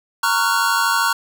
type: chord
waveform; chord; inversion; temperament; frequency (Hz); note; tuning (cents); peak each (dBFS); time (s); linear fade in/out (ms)
square; Gb major seventh; first; just; 925 / 1110 / 1387.5 / 1480; Bb5 / Db6 / F6 / Gb6; -14 / +2 / -12 / 0; -22; 0.23-1.13; 5
effects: 8-bit